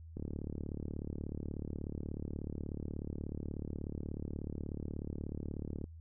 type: click train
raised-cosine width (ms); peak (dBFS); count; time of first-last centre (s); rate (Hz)
3; -27; 208; 0.17-5.841; 36.5
effects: added 81 Hz sine -48 dBFS peak until 6 s